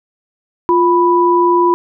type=tone pair together; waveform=sine; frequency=349.9 / 987.8 Hz; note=F4 / B5; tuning=+3 / 0 cents; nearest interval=octave + tritone; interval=1797 cents; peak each=-11 dBFS; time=0.69-1.74 s; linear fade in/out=0 ms; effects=none